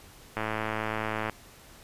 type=click train; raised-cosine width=0.5 ms; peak=-15 dBFS; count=102; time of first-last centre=0.37-1.297 s; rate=109 Hz; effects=pink hiss -52 dBFS RMS until 1.83 s + resampled to 32000 Hz